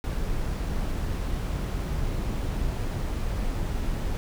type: noise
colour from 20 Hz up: brown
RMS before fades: -28 dBFS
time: 0.04-4.17 s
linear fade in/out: 0 ms
effects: none